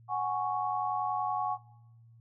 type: chord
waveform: sine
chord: F# suspended second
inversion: none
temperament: equal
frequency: 740 / 830.6 / 1108.7 Hz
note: F#5 / G#5 / C#6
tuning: 0 / 0 / 0 cents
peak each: -33 dBFS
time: 0.08-1.58 s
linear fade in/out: 50 ms
effects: noise-tail reverb RT60 0.9 s tail -21 dB re dry + added 115 Hz sine -54 dBFS peak until 2.2 s